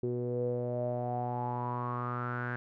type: tone with low-pass filter sweep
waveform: sawtooth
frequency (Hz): 122.2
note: B2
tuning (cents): -18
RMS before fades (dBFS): -34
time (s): 0.03-2.56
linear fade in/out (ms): 0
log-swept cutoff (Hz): 390 to 1600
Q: 8.6
effects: none